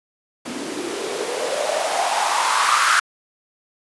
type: noise with band-pass filter sweep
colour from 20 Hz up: blue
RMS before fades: -21 dBFS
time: 0.45-3 s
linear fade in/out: 10 ms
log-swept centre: 260 to 1400 Hz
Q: 5.1
effects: resampled to 24000 Hz